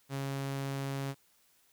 sawtooth tone, 137.3 Hz, C#3, 16 cents flat, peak -30 dBFS, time 0.09-1.15 s, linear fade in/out 50 ms, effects white hiss -68 dBFS RMS until 1.72 s

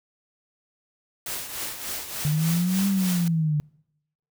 white noise with tremolo, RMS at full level -30 dBFS, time 1.26-3.28 s, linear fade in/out 2 ms, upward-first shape triangle, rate 3.4 Hz, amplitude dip 65%
sine exponential two-way sweep, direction up then down, 146.83 to 199.4 to 146.83 Hz, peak -20 dBFS, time 2.25-3.6 s, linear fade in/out 0 ms, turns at 2.87 s
effects noise-tail reverb RT60 0.8 s tail -26 dB re dry

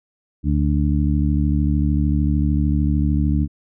harmonic tone, 73.3 Hz, D2, 3 cents flat, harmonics 1 / 2 / 3 / 4, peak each -18 / -21 / -23 / -24 dBFS, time 0.43-3.48 s, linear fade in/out 50 ms, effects none

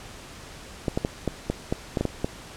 clicks, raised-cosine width 2 ms, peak -10 dBFS, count 10, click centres 0.882 / 0.975 / 1.049 / 1.277 / 1.5 / 1.725 / 1.972 / 2.01 / 2.053 / 2.245 s, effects pink hiss -43 dBFS RMS until 2.56 s + low-pass 9000 Hz 12 dB/octave

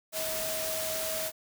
sine tone in noise, 637 Hz, D#5, 41 cents sharp, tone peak -35 dBFS, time 0.12-1.32 s, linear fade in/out 50 ms, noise white, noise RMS -34 dBFS, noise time 0.12-1.32 s, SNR -4 dB, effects none

